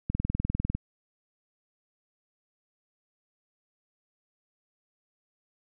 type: click train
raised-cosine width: 5 ms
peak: -16 dBFS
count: 14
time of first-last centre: 0.1-0.75 s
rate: 20 Hz
effects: none